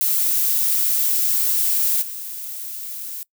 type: noise with level steps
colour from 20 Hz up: violet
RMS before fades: -19 / -31 dBFS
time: 0.01-3.23 s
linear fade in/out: 0 ms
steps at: 2.01 s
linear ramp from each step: 20 ms
effects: noise-tail reverb RT60 0.1 s tail -23 dB re dry